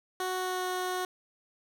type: tone with pitch glide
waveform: 15% pulse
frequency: 370 to 366.6 Hz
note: F#4 to F#4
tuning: 0 to -16 cents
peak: -24 dBFS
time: 0.2-1.05 s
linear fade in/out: 2 ms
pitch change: -16 cents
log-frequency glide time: 0.35-0.67 s
effects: none